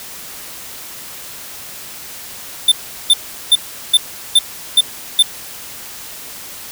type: tone bursts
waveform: square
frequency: 3563 Hz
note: A7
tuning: 21 cents sharp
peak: -6 dBFS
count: 7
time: 2.68-5.226 s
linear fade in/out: 5 ms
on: 38 ms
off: 380 ms
effects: white hiss -32 dBFS RMS until 6.71 s